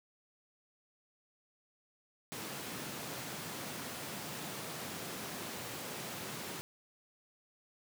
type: high-pass noise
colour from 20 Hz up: pink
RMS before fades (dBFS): -43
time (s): 2.32-6.61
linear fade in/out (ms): 0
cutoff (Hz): 120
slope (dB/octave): 24
effects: none